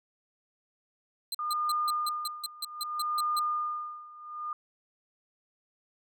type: tone bursts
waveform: sawtooth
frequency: 4095 Hz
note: C8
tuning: 38 cents flat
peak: -28 dBFS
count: 12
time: 1.32-3.392 s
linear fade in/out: 2 ms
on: 26 ms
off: 160 ms
type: tone with tremolo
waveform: sine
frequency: 1215 Hz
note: D#6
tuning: 42 cents flat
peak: -26 dBFS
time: 1.39-4.53 s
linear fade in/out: 2 ms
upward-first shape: sine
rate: 0.64 Hz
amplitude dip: 90%
effects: none